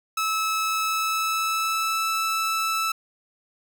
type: tone with pitch glide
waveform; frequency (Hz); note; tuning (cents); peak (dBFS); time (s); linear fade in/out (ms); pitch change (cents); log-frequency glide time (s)
sawtooth; 1300 to 1315.9; E6 to E6; -24 to -3; -19; 0.17-2.92; 5; +21; 0.64-2.07
effects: none